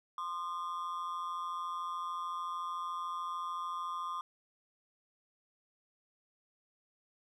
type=ring-modulated tone; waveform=triangle; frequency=1131 Hz; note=C#6; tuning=34 cents sharp; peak=-31 dBFS; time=0.18-4.21 s; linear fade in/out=2 ms; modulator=86.8 Hz; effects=none